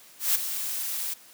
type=noise with ADSR envelope; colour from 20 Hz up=blue; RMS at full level=-21 dBFS; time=0.19-1.14 s; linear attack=160 ms; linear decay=14 ms; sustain=-10 dB; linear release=9 ms; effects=white hiss -52 dBFS RMS until 1.33 s + high-pass 150 Hz 12 dB/octave